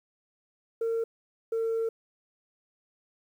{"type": "tone pair in turn", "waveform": "sine", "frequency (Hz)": [456.5, 453.1], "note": ["A#4", "A#4"], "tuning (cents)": [-36, -49], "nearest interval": "unison", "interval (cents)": 13, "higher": "first", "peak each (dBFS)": [-24, -24], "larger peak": "neither", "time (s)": [[0.81, 1.04], [1.52, 1.89]], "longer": "second", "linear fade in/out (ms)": 5, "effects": ["tanh soft clip ceiling -24 dBFS", "10-bit"]}